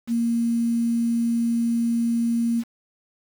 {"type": "tone with quantisation", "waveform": "sine", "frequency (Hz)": 233.1, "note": "A#3", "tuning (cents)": 0, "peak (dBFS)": -19, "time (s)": [0.07, 2.64], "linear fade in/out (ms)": 50, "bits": 7, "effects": []}